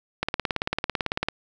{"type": "click train", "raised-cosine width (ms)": 0.3, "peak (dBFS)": -8, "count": 20, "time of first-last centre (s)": [0.23, 1.286], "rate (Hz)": 18, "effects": []}